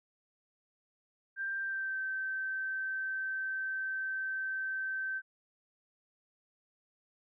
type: tone with pitch glide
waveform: sine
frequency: 1581 to 1548.5 Hz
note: G6 to G6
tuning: +14 to -22 cents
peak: -33 dBFS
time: 1.36-5.22 s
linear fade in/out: 50 ms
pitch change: -36 cents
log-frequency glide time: 1.59-1.99 s
effects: none